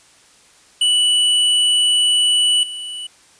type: tone with level steps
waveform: square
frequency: 2960 Hz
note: F#7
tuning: in tune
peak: -13 / -27 dBFS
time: 0.81-3.07 s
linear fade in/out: 5 ms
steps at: 2.63 s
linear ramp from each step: 2 ms
effects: white hiss -50 dBFS RMS until 3.39 s + resampled to 22050 Hz